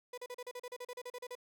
35% pulse tone bursts, 493.9 Hz, B4, in tune, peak -40 dBFS, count 15, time 0.13-1.353 s, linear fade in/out 5 ms, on 47 ms, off 37 ms, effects none

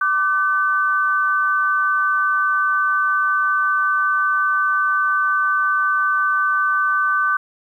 sine tone pair together, 1174.7 / 1519.8 Hz, D6 / F#6, 0 / +46 cents, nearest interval major third, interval 446 cents, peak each -18 dBFS, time 0.01-7.37 s, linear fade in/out 5 ms, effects 9-bit

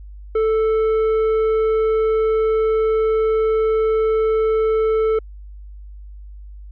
sine tone with tanh clipping, 440 Hz, A4, in tune, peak -16 dBFS, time 0.35-5.19 s, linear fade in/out 5 ms, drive 8 dB, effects added 50 Hz sine -34 dBFS peak until 6.71 s

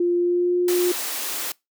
sine tone with pitch glide, 349.6 to 355.7 Hz, F4 to F4, +2 to +32 cents, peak -17 dBFS, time 0-0.92 s, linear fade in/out 5 ms, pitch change +30 cents, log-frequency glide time 0.17-0.57 s
white high-pass noise, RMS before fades -28 dBFS, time 0.68-1.52 s, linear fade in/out 2 ms, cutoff 260 Hz, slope 48 dB/octave
effects noise-tail reverb RT60 0.2 s tail -24 dB re dry

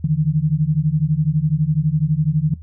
sine beating tone pair, 147.8 / 159.8 Hz, D3 / D#3, +11 / +47 cents, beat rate 12 Hz, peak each -17 / -18 dBFS, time 0.04-2.54 s, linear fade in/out 5 ms, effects noise-tail reverb RT60 0.1 s tail -17 dB re dry + added 80 Hz sine -34 dBFS peak until 2.62 s

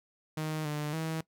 sawtooth tone with pitch steps, 155.7 / 149.3 / 160.5 Hz, D#3 / D3 / E3, +2 / +29 / -46 cents, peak -28 dBFS, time 0.37-1.21 s, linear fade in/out 5 ms, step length 280 ms, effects noise-tail reverb RT60 0.1 s tail -20 dB re dry

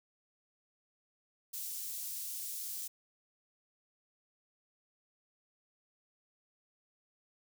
white high-pass noise, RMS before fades -41 dBFS, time 1.53-2.88 s, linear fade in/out 10 ms, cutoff 5900 Hz, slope 12 dB/octave, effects none

